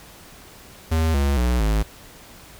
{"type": "tone with pitch steps", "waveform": "square", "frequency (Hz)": [80.4, 69.99, 60.93, 53.04], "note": ["E2", "C#2", "B1", "G#1"], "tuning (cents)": [-43, 17, -23, 37], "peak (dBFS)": -18, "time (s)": [0.91, 1.83], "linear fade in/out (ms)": 10, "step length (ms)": 230, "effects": ["pink hiss -45 dBFS RMS until 2.59 s"]}